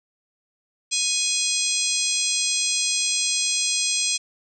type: harmonic tone with a mistuned harmonic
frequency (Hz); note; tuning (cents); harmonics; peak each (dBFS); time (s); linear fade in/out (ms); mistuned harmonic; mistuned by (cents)
830.6; G#5; 0; 3 / 4 / 5 / 6 / 7 / 8 / 9 / 10; -29 / -29 / -29 / -29 / -29 / -29 / -29 / -29; 0.91-4.18; 20; 8; -64
effects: none